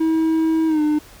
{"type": "tone with pitch glide", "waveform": "triangle", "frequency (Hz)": [321.4, 301.6], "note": ["E4", "D4"], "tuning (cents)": [-44, 46], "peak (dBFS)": -13, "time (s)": [0, 0.99], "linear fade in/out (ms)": 10, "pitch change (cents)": -110, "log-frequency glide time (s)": [0.67, 0.81], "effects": ["pink hiss -45 dBFS RMS until 1.2 s"]}